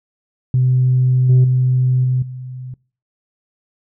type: tone with level steps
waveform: sine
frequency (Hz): 127.6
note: C3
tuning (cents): -43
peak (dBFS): -10 / -5 / -11 / -13 / -27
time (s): 0.54-2.74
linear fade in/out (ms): 2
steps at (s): 1.29 / 1.44 / 2.04 / 2.22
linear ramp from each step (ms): 5
effects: noise-tail reverb RT60 0.4 s tail -24 dB re dry + tanh soft clip ceiling -6 dBFS